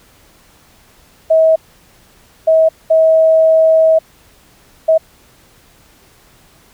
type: tone bursts at uneven times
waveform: sine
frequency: 642 Hz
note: E5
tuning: 46 cents flat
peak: -6 dBFS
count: 4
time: 1.3-1.56 / 2.47-2.69 / 2.9-3.99 / 4.88-4.98 s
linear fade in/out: 10 ms
effects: pink hiss -48 dBFS RMS until 6.73 s